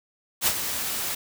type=noise with ADSR envelope; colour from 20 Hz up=white; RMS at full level=-20 dBFS; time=0.41-1.15 s; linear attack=55 ms; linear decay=58 ms; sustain=-9 dB; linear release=6 ms; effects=none